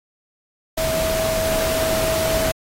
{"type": "tone in noise", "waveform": "sine", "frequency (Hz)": 644, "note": "E5", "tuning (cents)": -41, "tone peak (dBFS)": -20, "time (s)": [0.77, 2.52], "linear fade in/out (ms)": 10, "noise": "pink", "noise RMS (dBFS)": -24, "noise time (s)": [0.77, 2.52], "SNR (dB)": 1, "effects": ["AAC 48 kbps"]}